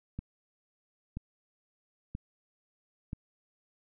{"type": "click train", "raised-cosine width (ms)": 5, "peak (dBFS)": -24, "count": 4, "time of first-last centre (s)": [0.19, 3.131], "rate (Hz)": 1.02, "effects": []}